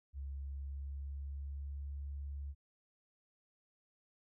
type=tone with pitch glide; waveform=sine; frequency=68.9 to 70.51 Hz; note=C#2 to C#2; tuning=-10 to +30 cents; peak=-40 dBFS; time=0.13-2.55 s; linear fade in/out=50 ms; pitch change=+40 cents; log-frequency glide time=0.24-1.95 s; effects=none